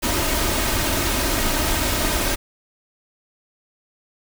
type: noise with comb filter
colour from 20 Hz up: pink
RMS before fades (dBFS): -21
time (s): 0.02-2.36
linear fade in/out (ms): 20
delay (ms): 3.2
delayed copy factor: +0.5
effects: none